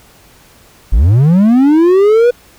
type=linear sweep; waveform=triangle; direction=up; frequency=40.96 to 493.9 Hz; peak=-3 dBFS; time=0.92-2.31 s; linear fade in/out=10 ms; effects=pink hiss -44 dBFS RMS until 2.58 s